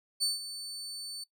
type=tone with ADSR envelope; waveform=30% pulse; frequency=4500 Hz; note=C#8; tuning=25 cents sharp; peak=-22 dBFS; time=0.2-1.24 s; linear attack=28 ms; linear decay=160 ms; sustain=-13 dB; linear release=6 ms; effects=noise-tail reverb RT60 0.1 s tail -22 dB re dry